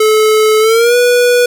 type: tone with pitch glide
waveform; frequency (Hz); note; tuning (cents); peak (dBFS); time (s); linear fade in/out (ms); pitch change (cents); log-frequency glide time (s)
square; 432.6 to 488.4; A4 to B4; -29 to -19; -7; 0-1.46; 5; +210; 0.6-0.96
effects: none